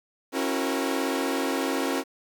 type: chord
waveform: sawtooth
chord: F# dominant seventh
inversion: second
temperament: equal with one note detuned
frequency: 272.3 / 329.6 / 370 / 466.2 Hz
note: C#4 / E4 / F#4 / A#4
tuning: -31 / 0 / 0 / 0 cents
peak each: -24 / -28 / -28 / -28 dBFS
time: 0.32-2.04 s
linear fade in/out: 50 ms
effects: 9-bit